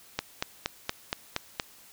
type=click train; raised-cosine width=0.2 ms; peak=-10 dBFS; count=7; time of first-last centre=0.19-1.598 s; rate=4.26 Hz; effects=white hiss -54 dBFS RMS until 1.92 s